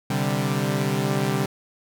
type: chord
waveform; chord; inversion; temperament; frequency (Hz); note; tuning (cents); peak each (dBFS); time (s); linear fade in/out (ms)
sawtooth; C suspended second; none; equal with one note detuned; 130.81 / 147.6 / 196; C3 / D3 / G3; 0 / +9 / 0; -22; 0.1-1.46; 5
effects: none